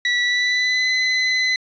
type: tone with pitch glide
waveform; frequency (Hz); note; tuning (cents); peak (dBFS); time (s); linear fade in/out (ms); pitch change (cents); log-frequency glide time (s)
30% pulse; 1953 to 2022; B6 to B6; -20 to +40; -14; 0.05-1.56; 2; +60; 0.23-0.9
effects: resampled to 16000 Hz + 8-bit